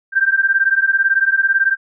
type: beating tone pair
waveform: sine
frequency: 1568 / 1586 Hz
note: G6 / G6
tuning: 0 / +20 cents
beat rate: 18 Hz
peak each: -15 dBFS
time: 0.12-1.77 s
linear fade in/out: 50 ms
effects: none